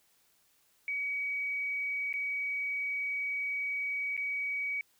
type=tone with dropouts; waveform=sine; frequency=2265 Hz; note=C#7; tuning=37 cents sharp; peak=-31 dBFS; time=0.88-4.81 s; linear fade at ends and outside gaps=1 ms; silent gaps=2.128-2.139 / 4.167-4.176 s; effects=white hiss -69 dBFS RMS until 4.99 s